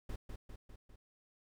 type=noise with echo; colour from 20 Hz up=brown; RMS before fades=-41 dBFS; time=0.09-0.16 s; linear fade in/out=5 ms; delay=200 ms; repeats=4; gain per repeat=-4 dB; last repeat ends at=0.96 s; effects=none